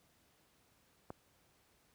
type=click; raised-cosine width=1 ms; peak=-29 dBFS; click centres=1.104 s; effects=pink hiss -71 dBFS RMS until 1.94 s + high-pass 60 Hz 12 dB/octave